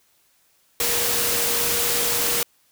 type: tone in noise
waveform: sine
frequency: 474.8 Hz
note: A#4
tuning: 32 cents sharp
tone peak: -31 dBFS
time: 0.8-2.43 s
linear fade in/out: 2 ms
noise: white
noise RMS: -22 dBFS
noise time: 0.8-2.43 s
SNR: -12 dB
effects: white hiss -62 dBFS RMS until 2.71 s